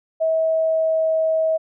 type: tone with pitch glide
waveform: sine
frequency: 644 to 640.3 Hz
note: E5 to D#5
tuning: -41 to +49 cents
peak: -16 dBFS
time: 0.2-1.58 s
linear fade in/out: 20 ms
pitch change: -10 cents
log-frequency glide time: 0.46-1.13 s
effects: none